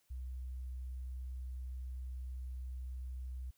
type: tone with sample-and-hold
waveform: sine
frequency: 63.4 Hz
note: B1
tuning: 46 cents sharp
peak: -40 dBFS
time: 0.1-3.51 s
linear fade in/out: 10 ms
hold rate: 11025 Hz
effects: white hiss -75 dBFS RMS until 3.57 s